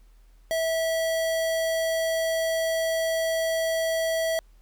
square tone, 652 Hz, E5, 19 cents flat, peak -24 dBFS, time 0.51-4.39 s, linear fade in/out 0 ms, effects added 40 Hz sine -51 dBFS peak until 4.61 s + pink hiss -67 dBFS RMS until 4.61 s

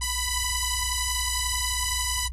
5% pulse beating tone pair, 987.8 / 998.8 Hz, B5 / B5, 0 / +19 cents, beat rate 11 Hz, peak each -17 dBFS, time 0.01-2.28 s, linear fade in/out 10 ms, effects added 60 Hz sine -32 dBFS peak until 2.32 s + AAC 32 kbps

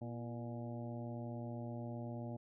harmonic tone with a mistuned harmonic, 119 Hz, A#2, 36 cents sharp, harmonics 1 / 2 / 3 / 4 / 5 / 6 / 7, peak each -44 / -46 / -52 / -57 / -51 / -56 / -57 dBFS, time 0.01-2.37 s, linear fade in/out 10 ms, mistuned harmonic 3, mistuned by -56 cents, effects none

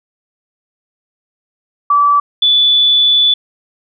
sine tone pair in turn, 1155 / 3468 Hz, D6 / A7, -29 / -26 cents, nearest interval octave + perfect fifth, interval 1903 cents, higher second, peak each -7 dBFS, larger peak neither, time 1.9-2.2 / 2.42-3.34 s, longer second, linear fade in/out 5 ms, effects none

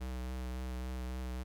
square tone with vibrato, 63.2 Hz, B1, 41 cents sharp, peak -38 dBFS, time 0-1.44 s, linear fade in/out 20 ms, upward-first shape triangle, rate 3.6 Hz, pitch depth 24 cents each way, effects none

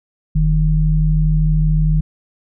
sine tone pair together, 43.57 / 155.56 Hz, F1 / D#3, -3 / 0 cents, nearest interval octave + minor seventh, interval 2203 cents, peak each -14 dBFS, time 0.35-2.01 s, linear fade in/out 10 ms, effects none

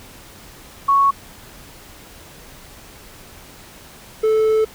sine / triangle tone pair in turn, 1108.7 / 437.2 Hz, C#6 / A4, 0 / -11 cents, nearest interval octave + major third, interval 1611 cents, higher first, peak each -11 dBFS, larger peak neither, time 0.88-1.11 / 4.23-4.65 s, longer second, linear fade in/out 10 ms, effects pink hiss -42 dBFS RMS until 4.74 s

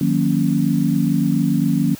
sine chord, D# minor seventh, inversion none, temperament equal with one note detuned, 155.56 / 182.77 / 233.1 / 277.2 Hz, D#3 / F#3 / A#3 / C#4, 0 / -21 / 0 / 0 cents, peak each -20 dBFS, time 0.01-1.95 s, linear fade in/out 2 ms, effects white hiss -40 dBFS RMS until 1.99 s + high-pass 80 Hz 12 dB/octave

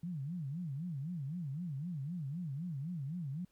sine tone with vibrato, 155.56 Hz, D#3, in tune, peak -37 dBFS, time 0.03-3.45 s, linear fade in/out 5 ms, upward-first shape sine, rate 3.9 Hz, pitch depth 270 cents each way, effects pink hiss -75 dBFS RMS until 3.51 s

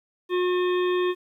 harmonic tone, 360.6 Hz, F#4, 45 cents flat, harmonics 1 / 3 / 5 / 7 / 9 / 10, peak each -21 / -31 / -35 / -38 / -40 / -41 dBFS, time 0.29-1.15 s, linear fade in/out 50 ms, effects 10-bit

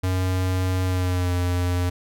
square tone with pitch glide, 92.5 to 89.04 Hz, F#2 to F2, 0 to +34 cents, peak -21 dBFS, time 0.03-1.9 s, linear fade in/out 10 ms, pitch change -66 cents, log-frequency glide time 0.85-1.32 s, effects none

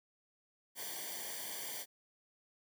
white noise with comb filter, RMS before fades -43 dBFS, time 0.75-1.86 s, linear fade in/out 50 ms, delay 0.76 ms, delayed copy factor -0.9, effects none

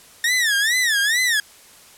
sawtooth tone with vibrato, 1806 Hz, A6, 45 cents sharp, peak -13 dBFS, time 0.24-1.4 s, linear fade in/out 2 ms, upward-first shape sine, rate 2.3 Hz, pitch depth 200 cents each way, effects white hiss -47 dBFS RMS until 1.97 s + low-pass 12000 Hz 12 dB/octave

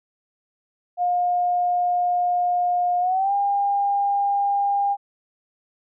sine tone with pitch glide, 712 to 803.8 Hz, F5 to G5, +33 to +43 cents, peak -18 dBFS, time 0.97-4.97 s, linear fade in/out 50 ms, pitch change +210 cents, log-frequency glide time 3-3.33 s, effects none

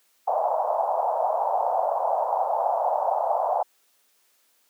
white band-pass noise, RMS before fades -24 dBFS, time 0.27-3.63 s, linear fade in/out 10 ms, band 600 to 880 Hz, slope 48 dB/octave, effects white hiss -65 dBFS RMS until 4.69 s + high-pass 300 Hz 12 dB/octave

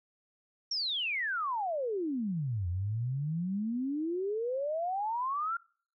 sine exponential two-way sweep, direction down then up, 5660 to 85.3 to 1406 Hz, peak -30 dBFS, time 0.71-5.57 s, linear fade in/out 5 ms, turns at 2.68 s, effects noise-tail reverb RT60 0.5 s tail -26 dB re dry

